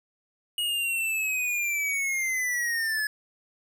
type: linear sweep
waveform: square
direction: down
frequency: 2894 to 1699 Hz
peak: -26 dBFS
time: 0.58-3.07 s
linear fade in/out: 2 ms
effects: none